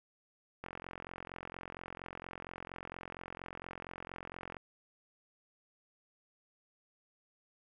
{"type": "click train", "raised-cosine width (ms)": 0.5, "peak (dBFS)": -28, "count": 175, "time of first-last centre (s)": [0.64, 4.568], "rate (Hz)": 44.3, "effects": []}